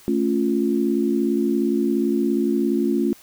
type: chord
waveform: sine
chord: A augmented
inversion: none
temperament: equal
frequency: 220 / 277.2 / 349.2 Hz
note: A3 / C#4 / E#4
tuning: 0 / 0 / 0 cents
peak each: -22 dBFS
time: 0.08-3.13 s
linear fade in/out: 0 ms
effects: white hiss -49 dBFS RMS until 3.22 s